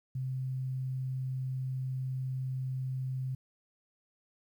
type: tone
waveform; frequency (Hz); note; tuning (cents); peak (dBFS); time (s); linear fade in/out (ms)
sine; 130.4; C3; -5; -32; 0.15-3.35; 5
effects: 11-bit